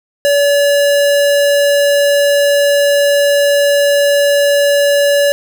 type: tone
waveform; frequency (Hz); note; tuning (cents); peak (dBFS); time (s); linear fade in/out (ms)
square; 571; D5; -49; -9; 0.25-5.32; 0
effects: none